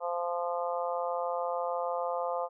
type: harmonic tone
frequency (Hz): 173.6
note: F3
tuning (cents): -10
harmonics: 3 / 4 / 5 / 6 / 7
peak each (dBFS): -33 / -35 / -37 / -39 / -40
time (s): 0-2.49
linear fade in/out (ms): 50
effects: none